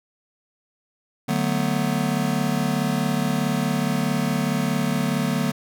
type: chord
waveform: square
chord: B minor seventh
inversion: first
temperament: just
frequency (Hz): 148.16 / 185.21 / 222.2 / 246.9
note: D3 / F#3 / A3 / B3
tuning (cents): +16 / +2 / +17 / 0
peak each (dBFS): -27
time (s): 1.28-5.52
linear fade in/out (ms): 10
effects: none